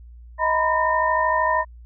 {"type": "tone cluster", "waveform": "sine", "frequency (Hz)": [630, 948, 1001, 1825], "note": ["D#5", "A#5", "B5", "A#6"], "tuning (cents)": [21, 29, 23, -37], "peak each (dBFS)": [-24, -25, -20, -25], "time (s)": [0.38, 1.65], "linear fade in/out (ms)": 50, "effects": ["added 59 Hz sine -40 dBFS peak until 1.85 s"]}